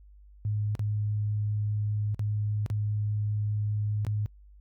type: tone with dropouts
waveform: sine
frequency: 105 Hz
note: G#2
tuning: 19 cents sharp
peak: -26 dBFS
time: 0.45-4.26 s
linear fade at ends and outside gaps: 0 ms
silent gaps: 0.752-0.794 / 2.145-2.194 / 2.662-2.701 / 4.049-4.067 s
effects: noise-tail reverb RT60 0.1 s tail -24 dB re dry + added 50 Hz sine -50 dBFS peak until 4.6 s